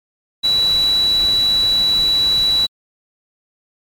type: tone in noise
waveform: sine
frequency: 3935 Hz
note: B7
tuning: 7 cents flat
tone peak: -12 dBFS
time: 0.43-2.67 s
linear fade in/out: 20 ms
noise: pink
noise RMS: -30 dBFS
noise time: 0.43-2.67 s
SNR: +15 dB
effects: MP3 96 kbps